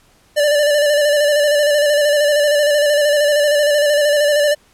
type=tone with vibrato; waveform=square; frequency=587.3 Hz; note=D5; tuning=in tune; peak=-12 dBFS; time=0.36-4.55 s; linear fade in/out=20 ms; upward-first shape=square; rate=13 Hz; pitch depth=30 cents each way; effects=pink hiss -53 dBFS RMS until 4.73 s + low-pass 12000 Hz 12 dB/octave